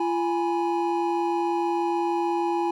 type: tone cluster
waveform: triangle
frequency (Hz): 342.5 / 829 / 981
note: F4 / G#5 / B5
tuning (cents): -34 / -3 / -12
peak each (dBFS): -23 / -24 / -31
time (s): 0-2.71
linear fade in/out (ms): 5
effects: none